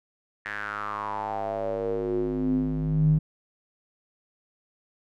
square tone with band-pass filter sweep, 51.91 Hz, G#1, in tune, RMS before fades -27 dBFS, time 0.45-3.19 s, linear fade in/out 10 ms, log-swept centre 1800 to 140 Hz, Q 6.1, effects none

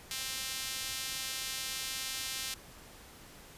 sawtooth tone with high-pass filter, 263.3 Hz, C4, 11 cents sharp, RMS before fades -38 dBFS, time 0.11-2.54 s, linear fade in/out 2 ms, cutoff 3300 Hz, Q 0.83, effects pink hiss -53 dBFS RMS until 3.57 s + resampled to 32000 Hz

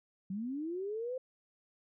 sine linear sweep, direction up, 181.9 to 523.3 Hz, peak -35 dBFS, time 0.3-1.18 s, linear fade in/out 5 ms, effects none

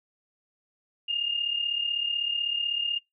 sine tone pair together, 2794 / 2830 Hz, F7 / F7, 0 / +22 cents, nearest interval unison, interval 22 cents, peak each -32 / -27 dBFS, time 1.08-2.99 s, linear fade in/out 10 ms, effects noise-tail reverb RT60 0.2 s tail -26 dB re dry

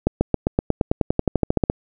accelerating click train, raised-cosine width 2 ms, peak -3 dBFS, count 18, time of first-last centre 0.07-1.699 s, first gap 140 ms, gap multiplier 0.95, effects none

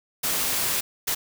white noise bursts at uneven times, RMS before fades -25 dBFS, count 2, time 0.23-0.81 / 1.07-1.15 s, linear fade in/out 10 ms, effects none

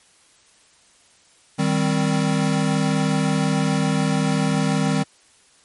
square chord, C minor, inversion first, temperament equal, 155.56 / 196 / 261.6 Hz, Eb3 / G3 / C4, 0 / 0 / 0 cents, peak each -22 / -23 / -24 dBFS, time 1.58-5.04 s, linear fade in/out 20 ms, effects white hiss -55 dBFS RMS until 5.64 s + MP3 48 kbps

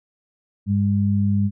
sine tone pair together, 100.65 / 201.3 Hz, G2 / G3, +46 / +46 cents, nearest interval octave, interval 1200 cents, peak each -19 dBFS, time 0.66-1.51 s, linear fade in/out 50 ms, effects none

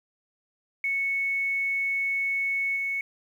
sine tone with level steps, 2210 Hz, C#7, 6 cents flat, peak -24 / -26 dBFS, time 0.84-3.01 s, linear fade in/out 2 ms, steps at 2.76 s, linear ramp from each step 5 ms, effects 9-bit

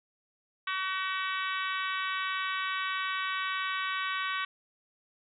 harmonic tone, 378.4 Hz, F#4, 39 cents sharp, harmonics 3 / 4 / 5 / 6 / 7 / 8 / 9 / 10, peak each -34 / -36 / -38 / -40 / -41 / -42 / -43 / -44 dBFS, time 0.67-4.45 s, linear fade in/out 5 ms, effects none

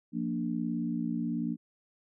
sine chord, Bb major, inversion second, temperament equal, 174.61 / 233.1 / 293.7 Hz, F3 / Bb3 / D4, 0 / 0 / 0 cents, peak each -35 / -32 / -35 dBFS, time 0.12-1.57 s, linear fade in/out 50 ms, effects none

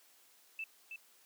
sine tone with echo, 2643 Hz, E7, 4 cents sharp, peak -38 dBFS, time 0.59-0.64 s, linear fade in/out 2 ms, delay 320 ms, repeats 1, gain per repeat -5 dB, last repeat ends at 0.96 s, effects white hiss -65 dBFS RMS until 1.25 s + high-pass 300 Hz 12 dB/octave

